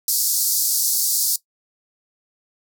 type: band-pass noise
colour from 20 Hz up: white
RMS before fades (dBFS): -20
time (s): 0.08-1.36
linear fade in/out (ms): 2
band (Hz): 4500 to 16000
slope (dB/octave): 48
effects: noise-tail reverb RT60 0.1 s tail -18 dB re dry